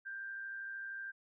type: tone with amplitude modulation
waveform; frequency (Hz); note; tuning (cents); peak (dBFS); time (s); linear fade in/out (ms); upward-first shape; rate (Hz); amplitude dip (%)
sine; 1581; G6; +14; -39; 0.05-1.12; 20; sine; 113; 40
effects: none